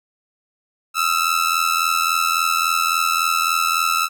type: ring-modulated tone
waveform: sawtooth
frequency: 1318 Hz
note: E6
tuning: 1 cent flat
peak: -10 dBFS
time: 0.94-4.09 s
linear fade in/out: 50 ms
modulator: 41.8 Hz
effects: none